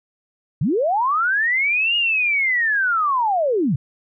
sine linear two-way sweep, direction up then down, 113.3 to 2873 to 113.3 Hz, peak -16 dBFS, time 0.61-3.76 s, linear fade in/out 5 ms, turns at 1.96 s, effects none

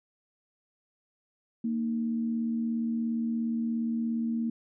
sine tone pair together, 230.3 / 307.4 Hz, A#3 / D#4, -21 / -21 cents, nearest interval perfect fourth, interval 500 cents, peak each -27 / -39 dBFS, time 1.64-4.5 s, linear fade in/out 5 ms, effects none

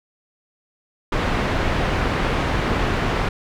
pink low-pass noise, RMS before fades -21 dBFS, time 1.12-3.29 s, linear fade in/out 5 ms, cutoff 2400 Hz, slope 12 dB/octave, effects none

